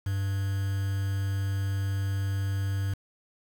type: tone with quantisation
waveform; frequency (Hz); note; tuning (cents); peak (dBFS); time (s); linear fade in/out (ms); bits
triangle; 98; G2; 0; -24; 0.06-2.94; 5; 7
effects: none